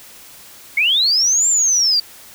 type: linear two-way sweep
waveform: sine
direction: up then down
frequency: 2117 to 7420 to 4599 Hz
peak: -12 dBFS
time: 0.77-2 s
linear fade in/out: 5 ms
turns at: 1.48 s
effects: white hiss -41 dBFS RMS until 2.34 s